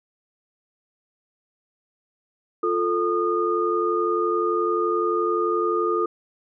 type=tone cluster; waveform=sine; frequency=350.2 / 441.8 / 1224 Hz; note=F4 / A4 / D#6; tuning=+5 / +7 / -29 cents; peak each=-24 dBFS; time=2.63-6.06 s; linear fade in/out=5 ms; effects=none